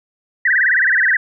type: tone with vibrato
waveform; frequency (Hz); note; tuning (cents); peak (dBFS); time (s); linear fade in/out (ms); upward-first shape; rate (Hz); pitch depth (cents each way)
sine; 1745; A6; -15; -11; 0.45-1.17; 5; sine; 19; 230
effects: none